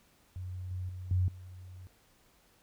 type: tone with level steps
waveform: sine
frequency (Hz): 91.5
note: F#2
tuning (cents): -19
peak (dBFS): -37 / -34 / -39 / -25 / -45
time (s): 0.36-1.87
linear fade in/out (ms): 0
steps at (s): 0.71 / 0.89 / 1.11 / 1.28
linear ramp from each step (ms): 2
effects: pink hiss -66 dBFS RMS until 2.62 s